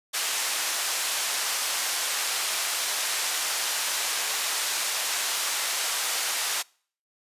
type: band-pass noise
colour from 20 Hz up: white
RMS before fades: -28 dBFS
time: 0.13-6.63 s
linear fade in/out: 20 ms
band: 680 to 8800 Hz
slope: 12 dB/octave
effects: noise-tail reverb RT60 0.5 s tail -26 dB re dry + resampled to 32000 Hz